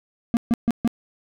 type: tone bursts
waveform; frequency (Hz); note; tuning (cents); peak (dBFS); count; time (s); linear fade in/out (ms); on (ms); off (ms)
triangle; 233.1; A#3; 0; -13; 4; 0.34-0.876; 0; 29; 140
effects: none